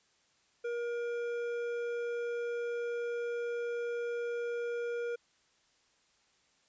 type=tone with hard clipping; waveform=triangle; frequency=474.7 Hz; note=A#4; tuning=31 cents sharp; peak=-35 dBFS; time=0.64-5.16 s; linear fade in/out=10 ms; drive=13 dB; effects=white hiss -70 dBFS RMS until 6.68 s + resampled to 16000 Hz